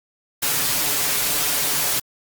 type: noise with comb filter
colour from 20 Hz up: white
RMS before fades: -21 dBFS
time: 0.42-2 s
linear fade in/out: 10 ms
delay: 6.9 ms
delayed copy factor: +0.85
effects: Opus 48 kbps